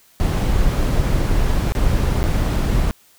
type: noise with dropouts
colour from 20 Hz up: brown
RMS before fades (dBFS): -17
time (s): 0.2-2.91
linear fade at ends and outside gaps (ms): 0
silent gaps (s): 1.721-1.751 / 2.23-2.24
effects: white hiss -53 dBFS RMS until 3.18 s